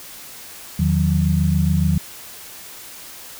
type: tone cluster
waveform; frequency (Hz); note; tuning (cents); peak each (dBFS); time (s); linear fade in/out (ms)
sine; 82.3 / 154.8 / 181.9; E2 / D#3 / F#3; -2 / -9 / -29; -19; 0.79-1.98; 5
effects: white hiss -38 dBFS RMS until 3.39 s